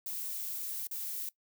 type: noise with dropouts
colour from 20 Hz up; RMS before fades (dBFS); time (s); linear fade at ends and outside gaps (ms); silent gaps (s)
violet; -38; 0.06-1.29; 2; 0.871-0.912
effects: noise-tail reverb RT60 0.1 s tail -20 dB re dry